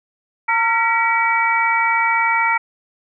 harmonic tone with a mistuned harmonic, 457.3 Hz, A#4, 33 cents flat, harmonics 2 / 3 / 4 / 5, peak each -18 / -21 / -22 / -19 dBFS, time 0.48-2.58 s, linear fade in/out 10 ms, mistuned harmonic 4, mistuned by +93 cents, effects none

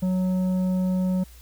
sine tone with tanh clipping, 184.7 Hz, F#3, 3 cents flat, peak -22 dBFS, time 0.02-1.24 s, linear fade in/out 10 ms, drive 8 dB, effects added 60 Hz sine -45 dBFS peak until 1.41 s + white hiss -53 dBFS RMS until 1.41 s

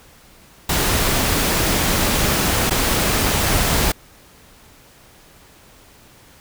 pink noise with dropouts, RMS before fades -18 dBFS, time 0.69-3.92 s, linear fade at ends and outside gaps 5 ms, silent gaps 2.698-2.707 s, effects pink hiss -48 dBFS RMS until 6.4 s

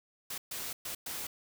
white noise bursts at uneven times, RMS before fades -39 dBFS, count 4, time 0.3-0.38 / 0.51-0.73 / 0.85-0.95 / 1.06-1.27 s, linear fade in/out 5 ms, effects none

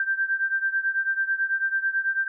sine beating tone pair, 1570 / 1579.1 Hz, G6 / G6, +2 / +12 cents, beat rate 9.1 Hz, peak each -24 / -27 dBFS, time 0-2.28 s, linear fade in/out 2 ms, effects none

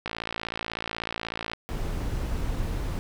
click train, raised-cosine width 0.3 ms, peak -14 dBFS, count 84, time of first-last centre 0.06-1.534 s, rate 56.3 Hz
brown noise, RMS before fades -29 dBFS, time 1.69-2.99 s, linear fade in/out 0 ms
effects none

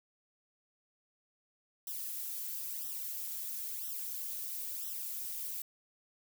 violet noise with flanger, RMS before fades -40 dBFS, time 1.87-5.62 s, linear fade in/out 2 ms, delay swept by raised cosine 0.43 to 3.33 ms, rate 1 Hz, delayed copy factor -0.95, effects none

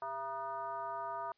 sine tone with frequency modulation, 950 Hz, A#5, 33 cents sharp, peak -37 dBFS, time 0.02-1.32 s, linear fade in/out 2 ms, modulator 276 Hz, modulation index 1.2, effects white hiss -75 dBFS RMS until 1.37 s + resampled to 11025 Hz

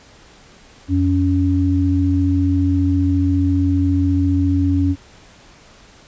sine tone pair together, 88.45 / 280 Hz, F2 / C#4, +23 / +18 cents, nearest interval octave + minor sixth, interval 1995 cents, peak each -16 / -16 dBFS, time 0.88-4.96 s, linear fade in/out 50 ms, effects pink hiss -46 dBFS RMS until 6.07 s + resampled to 16000 Hz

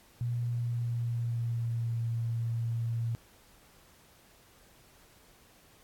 sine tone with pitch glide, 120 to 115.98 Hz, B2 to A#2, -49 to -8 cents, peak -29 dBFS, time 0.21-3.15 s, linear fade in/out 0 ms, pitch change -59 cents, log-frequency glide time 0.32-2.03 s, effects pink hiss -60 dBFS RMS until 5.83 s + AAC 64 kbps

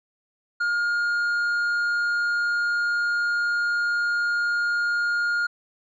triangle tone with tanh clipping, 1419 Hz, F6, 27 cents sharp, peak -22 dBFS, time 0.6-5.47 s, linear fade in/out 10 ms, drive 9 dB, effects none

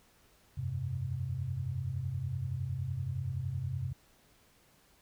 sine chord, F suspended second, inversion none, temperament equal, 87.31 / 98 / 130.81 Hz, F2 / G2 / C3, 0 / 0 / 0 cents, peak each -40 / -38 / -35 dBFS, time 0.57-3.93 s, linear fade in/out 10 ms, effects pink hiss -65 dBFS RMS until 5.01 s

